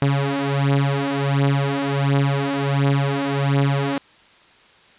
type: beating tone pair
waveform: sawtooth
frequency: 138.59 / 139.99 Hz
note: C#3 / C#3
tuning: 0 / +17 cents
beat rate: 1.4 Hz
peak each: -17 / -16 dBFS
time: 0.02-3.98 s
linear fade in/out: 2 ms
effects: white hiss -51 dBFS RMS until 4.98 s + resampled to 8000 Hz